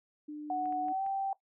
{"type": "tone", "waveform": "sine", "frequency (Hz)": 299.2, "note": "D4", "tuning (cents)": 32, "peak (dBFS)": -38, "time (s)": [0.28, 0.93], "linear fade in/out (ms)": 10}
{"type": "tone with pitch glide", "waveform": "sine", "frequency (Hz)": [740, 779.9], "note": ["F#5", "G5"], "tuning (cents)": [0, -9], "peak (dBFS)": -30, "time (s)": [0.5, 1.33], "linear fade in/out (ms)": 2, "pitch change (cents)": 91, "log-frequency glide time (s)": [0.85, 1.04]}
{"type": "clicks", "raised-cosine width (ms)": 0.5, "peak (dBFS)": -40, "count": 4, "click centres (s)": [0.657, 0.725, 0.884, 1.064]}
{"effects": ["noise-tail reverb RT60 0.1 s tail -17 dB re dry"]}